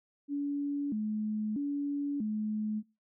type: tone with vibrato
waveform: sine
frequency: 247.1 Hz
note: B3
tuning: 1 cent sharp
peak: -30 dBFS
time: 0.28-2.83 s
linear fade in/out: 50 ms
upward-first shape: square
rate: 0.78 Hz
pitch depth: 250 cents each way
effects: noise-tail reverb RT60 0.3 s tail -25 dB re dry